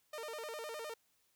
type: tone with vibrato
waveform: sawtooth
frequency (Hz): 527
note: C5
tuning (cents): +12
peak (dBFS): -38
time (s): 0.13-0.94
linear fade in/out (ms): 5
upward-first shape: square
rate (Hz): 9.8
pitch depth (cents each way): 250
effects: white hiss -75 dBFS RMS until 1.35 s